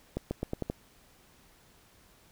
accelerating click train, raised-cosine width 2 ms, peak -18 dBFS, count 6, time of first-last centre 0.17-0.7 s, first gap 140 ms, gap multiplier 0.86, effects pink hiss -61 dBFS RMS until 2.31 s

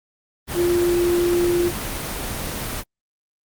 sine tone in noise, 349.2 Hz, F4, in tune, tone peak -16 dBFS, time 0.54-1.72 s, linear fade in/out 50 ms, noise pink, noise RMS -27 dBFS, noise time 0.47-2.84 s, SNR +8 dB, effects Opus 24 kbps

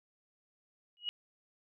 sine tone with exponential growth, 2900 Hz, F#7, 35 cents flat, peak -29 dBFS, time 0.97-1.09 s, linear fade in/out 0 ms, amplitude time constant 25 ms, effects none

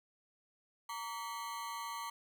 40% pulse ring-modulated tone, 1036 Hz, C6, 17 cents flat, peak -36 dBFS, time 0.89-2.1 s, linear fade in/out 5 ms, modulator 109 Hz, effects none

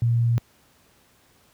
sine tone, 117.5 Hz, A#2, 14 cents sharp, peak -17 dBFS, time 0.02-0.38 s, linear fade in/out 0 ms, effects pink hiss -59 dBFS RMS until 1.53 s + high-pass 60 Hz 12 dB/octave

